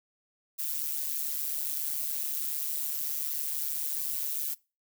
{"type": "noise with amplitude modulation", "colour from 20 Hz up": "violet", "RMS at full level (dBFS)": -29, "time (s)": [0.58, 4.55], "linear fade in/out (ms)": 20, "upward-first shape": "sine", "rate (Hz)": 147, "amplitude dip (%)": 80, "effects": ["noise-tail reverb RT60 0.3 s tail -23 dB re dry"]}